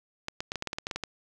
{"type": "clicks", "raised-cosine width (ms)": 0.2, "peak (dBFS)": -15, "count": 12, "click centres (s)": [0.284, 0.405, 0.519, 0.557, 0.624, 0.673, 0.731, 0.785, 0.869, 0.912, 0.96, 1.037], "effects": []}